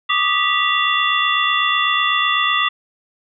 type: tone cluster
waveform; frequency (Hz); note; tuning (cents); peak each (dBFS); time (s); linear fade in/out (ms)
sine; 1161 / 1229 / 1960 / 2758 / 3456; D6 / D#6 / B6 / F7 / A7; -20 / -22 / -14 / -22 / -32; -21; 0.09-2.69; 10
effects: none